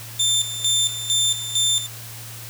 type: tone with tremolo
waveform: 25% pulse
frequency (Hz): 3569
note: A7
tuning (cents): +24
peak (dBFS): -13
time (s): 0.19-1.87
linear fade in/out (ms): 10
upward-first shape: square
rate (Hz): 2.2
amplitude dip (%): 70
effects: added 114 Hz sine -38 dBFS peak until 2.49 s + white hiss -38 dBFS RMS until 2.49 s